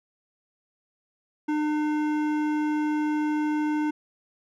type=tone with hard clipping; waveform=sine; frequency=302.2 Hz; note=D4; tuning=50 cents sharp; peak=-25 dBFS; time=1.48-3.91 s; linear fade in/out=10 ms; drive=13 dB; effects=none

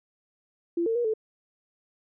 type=tone with pitch steps; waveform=sine; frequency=340.7 / 453.1 / 478.5 / 437.4 Hz; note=F4 / A#4 / A#4 / A4; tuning=-43 / -49 / +45 / -10 cents; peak=-23 dBFS; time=0.77-1.138 s; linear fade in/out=5 ms; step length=92 ms; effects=none

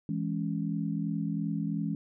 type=chord; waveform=sine; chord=C# minor; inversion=first; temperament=equal; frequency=164.81 / 207.7 / 277.2 Hz; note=E3 / G#3 / C#4; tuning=0 / 0 / 0 cents; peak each=-32 / -33 / -35 dBFS; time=0.09-1.95 s; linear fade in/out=2 ms; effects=none

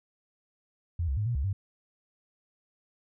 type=tone with pitch steps; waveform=sine; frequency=84.9 / 67.6 / 104.9 / 120 / 68.1 / 97.7 Hz; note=F2 / C#2 / G#2 / B2 / C#2 / G2; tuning=-48 / -43 / +18 / -49 / -30 / -5 cents; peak=-26 dBFS; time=0.99-1.53 s; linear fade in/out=5 ms; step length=90 ms; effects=none

